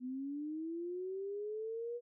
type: linear sweep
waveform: sine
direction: up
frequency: 246.9 to 484.8 Hz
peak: -38 dBFS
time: 0-2.01 s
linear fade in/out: 50 ms
effects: none